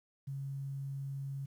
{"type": "tone", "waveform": "sine", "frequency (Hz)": 137.6, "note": "C#3", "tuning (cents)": -12, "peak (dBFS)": -37, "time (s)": [0.27, 1.46], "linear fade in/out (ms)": 10, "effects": ["11-bit"]}